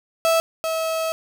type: tone pair in turn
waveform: 35% pulse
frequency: 656 / 646.6 Hz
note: E5 / E5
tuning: -9 / -34 cents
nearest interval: unison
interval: 25 cents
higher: first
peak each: -14 / -20 dBFS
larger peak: first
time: 0.25-0.4 / 0.64-1.12 s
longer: second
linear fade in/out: 0 ms
effects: none